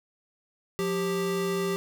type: tone pair together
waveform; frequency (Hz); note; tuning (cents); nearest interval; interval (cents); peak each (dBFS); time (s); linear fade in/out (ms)
square; 177.76 / 393; F3 / G4; +31 / +4; octave + major second; 1373; -32 / -28; 0.79-1.76; 0
effects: none